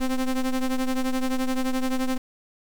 square ring-modulated tone, 130.8 Hz, C3, in tune, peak -20 dBFS, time 0-2.18 s, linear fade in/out 10 ms, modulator 125 Hz, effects 8-bit

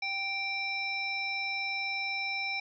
harmonic tone with a mistuned harmonic, 784 Hz, G5, in tune, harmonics 1 / 3 / 5 / 7, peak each -40 / -32 / -43 / -40 dBFS, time 0.02-2.6 s, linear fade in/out 5 ms, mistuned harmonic 7, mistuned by -51 cents, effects none

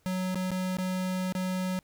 square tone with dropouts, 185 Hz, F#3, in tune, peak -29 dBFS, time 0.06-1.79 s, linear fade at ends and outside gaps 0 ms, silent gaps 0.346-0.356 / 0.506-0.516 / 0.77-0.785 / 1.324-1.351 s, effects pink hiss -68 dBFS RMS until 1.83 s

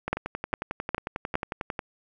two click trains, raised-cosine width 0.5 ms, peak -15 / -9 dBFS, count 20 / 4, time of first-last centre 0.08-1.792 / 0.13-1.354 s, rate 11.1 / 2.45 Hz, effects none

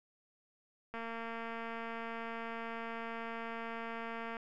click train, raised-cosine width 0.5 ms, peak -28 dBFS, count 786, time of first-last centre 0.94-4.368 s, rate 229 Hz, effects none

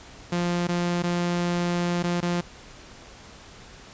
sawtooth tone with dropouts, 174.61 Hz, F3, in tune, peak -19 dBFS, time 0.32-2.41 s, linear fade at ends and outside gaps 5 ms, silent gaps 0.673-0.687 / 1.024-1.036 / 2.027-2.038 / 2.205-2.226 s, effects pink hiss -46 dBFS RMS until 3.93 s + resampled to 16000 Hz

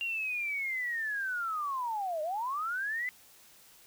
sine linear two-way sweep, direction down then up, 2794 to 597 to 2039 Hz, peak -31 dBFS, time 0.01-3.09 s, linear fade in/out 0 ms, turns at 2.22 s, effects white hiss -58 dBFS RMS until 3.86 s

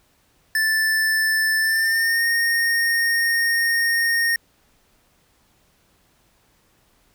square tone with pitch glide, 1760 to 1848.6 Hz, A6 to A#6, 0 to -15 cents, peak -18 dBFS, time 0.55-4.36 s, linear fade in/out 2 ms, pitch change +85 cents, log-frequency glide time 1.59-2.25 s, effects pink hiss -61 dBFS RMS until 7.14 s

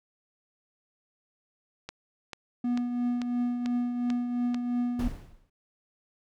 click train, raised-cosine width 0.2 ms, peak -20 dBFS, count 7, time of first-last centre 1.89-4.545 s, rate 2.26 Hz
triangle tone with tremolo, 243.3 Hz, B3, 26 cents flat, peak -22 dBFS, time 2.64-5.08 s, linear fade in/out 5 ms, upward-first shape triangle, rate 2.9 Hz, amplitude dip 50%
brown noise with exponential decay, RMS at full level -27 dBFS, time 4.99-5.5 s, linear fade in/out 5 ms, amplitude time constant 110 ms
effects none

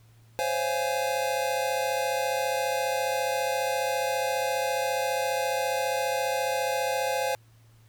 square chord, Db major seventh, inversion third, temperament just, 519.7 / 554.4 / 693 / 831.5 Hz, C5 / Db5 / F5 / Ab5, -12 / 0 / -14 / +2 cents, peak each -30 / -34 / -34 / -31 dBFS, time 0.39-7.35 s, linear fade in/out 0 ms, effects added 113 Hz sine -54 dBFS peak until 7.88 s + pink hiss -64 dBFS RMS until 7.88 s

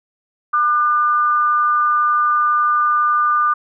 sine tone pair together, 1202 / 1480 Hz, D6 / F#6, +40 / 0 cents, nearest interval major third, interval 360 cents, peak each -13 / -22 dBFS, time 0.53-3.54 s, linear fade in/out 10 ms, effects none

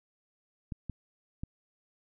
clicks, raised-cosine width 5 ms, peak -24 dBFS, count 3, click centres 0.722 / 0.897 / 1.435 s, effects none

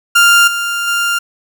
30% pulse tone with level steps, 1396.9 Hz, F6, in tune, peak -3 / -13 / -10 dBFS, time 0.15-1.19 s, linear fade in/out 10 ms, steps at 0.47 / 0.87 s, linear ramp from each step 10 ms, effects none

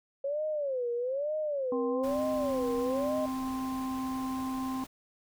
sine tone with vibrato, 542 Hz, C#5, 39 cents flat, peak -29 dBFS, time 0.24-3.26 s, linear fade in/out 5 ms, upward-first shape sine, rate 1.1 Hz, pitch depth 230 cents each way
harmonic tone, 261.5 Hz, C4, 1 cent flat, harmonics 1 / 3 / 4, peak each -32 / -43 / -39 dBFS, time 1.72-4.84 s, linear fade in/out 2 ms
pink noise, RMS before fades -47 dBFS, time 2.03-4.87 s, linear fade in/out 10 ms
effects none

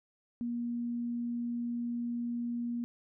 sine tone, 238 Hz, A#3, 36 cents sharp, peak -32 dBFS, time 0.41-2.84 s, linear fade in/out 0 ms, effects none

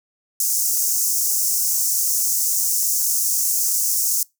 pink high-pass noise, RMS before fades -20 dBFS, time 0.4-4.23 s, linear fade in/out 2 ms, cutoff 5700 Hz, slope 48 dB/octave, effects noise-tail reverb RT60 0.2 s tail -24 dB re dry

